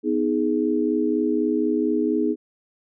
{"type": "tone cluster", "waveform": "sine", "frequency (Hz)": [249.5, 313.6, 417], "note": ["B3", "D#4", "G#4"], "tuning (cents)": [18, 14, 7], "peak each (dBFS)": [-24, -22, -24], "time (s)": [0.03, 2.36], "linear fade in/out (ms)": 50, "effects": []}